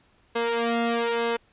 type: tone with flanger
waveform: sawtooth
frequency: 233.2 Hz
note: A#3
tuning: 1 cent sharp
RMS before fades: -25 dBFS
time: 0.35-1.37 s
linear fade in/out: 10 ms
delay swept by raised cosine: 1.9 to 2.81 ms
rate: 1.1 Hz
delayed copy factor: +0.9
effects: pink hiss -62 dBFS RMS until 1.52 s + resampled to 8000 Hz